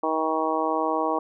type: harmonic tone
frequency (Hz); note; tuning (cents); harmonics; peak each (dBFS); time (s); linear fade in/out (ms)
158.7; D#3; +35; 2 / 3 / 4 / 5 / 6 / 7; -29 / -29 / -29 / -29 / -29 / -29; 0.03-1.19; 5
effects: none